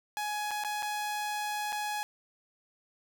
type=tone with dropouts; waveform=sawtooth; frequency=838 Hz; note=G#5; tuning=15 cents sharp; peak=-28 dBFS; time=0.17-2.03 s; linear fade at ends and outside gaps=0 ms; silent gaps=0.509-0.514 / 0.638-0.647 / 0.824-0.829 / 1.723-1.727 s; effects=none